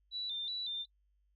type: tone with vibrato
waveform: sine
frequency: 3762 Hz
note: A#7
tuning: 15 cents sharp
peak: -36 dBFS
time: 0.11-0.86 s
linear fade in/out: 50 ms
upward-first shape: square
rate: 2.7 Hz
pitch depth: 80 cents each way
effects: noise-tail reverb RT60 0.1 s tail -24 dB re dry + added 50 Hz sine -70 dBFS peak until 1.35 s